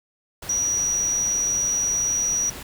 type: tone in noise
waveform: sine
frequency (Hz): 5800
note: F#8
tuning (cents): -35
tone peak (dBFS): -20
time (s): 0.49-2.5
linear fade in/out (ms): 5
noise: pink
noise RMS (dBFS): -37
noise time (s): 0.42-2.63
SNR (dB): +14
effects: none